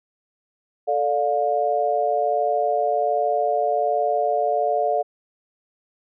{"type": "chord", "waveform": "sine", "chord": "D minor", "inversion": "second", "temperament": "equal with one note detuned", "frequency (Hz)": [440, 587.3, 708.6], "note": ["A4", "D5", "F5"], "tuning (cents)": [0, 0, 25], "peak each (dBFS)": [-25, -23, -21], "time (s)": [0.87, 5.03], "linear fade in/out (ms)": 20, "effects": []}